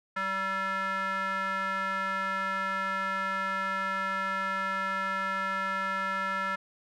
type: tone with band-pass filter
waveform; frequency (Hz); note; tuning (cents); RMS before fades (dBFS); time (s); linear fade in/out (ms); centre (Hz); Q
square; 192.4; G3; -32; -31; 0.16-6.56; 10; 1500; 4.3
effects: none